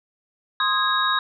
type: tone cluster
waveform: sine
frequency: 1050 / 1250 / 1643 / 3793 Hz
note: C6 / D#6 / G#6 / A#7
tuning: +6 / +8 / -19 / +29 cents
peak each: -24 dBFS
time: 0.6-1.19 s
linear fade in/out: 2 ms
effects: none